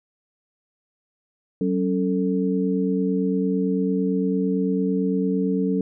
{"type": "tone cluster", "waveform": "sine", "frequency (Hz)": [188.7, 277.6, 443.9], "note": ["F#3", "C#4", "A4"], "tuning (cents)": [34, 3, 15], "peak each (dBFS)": [-22, -24, -26], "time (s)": [1.61, 5.81], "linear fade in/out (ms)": 2, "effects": []}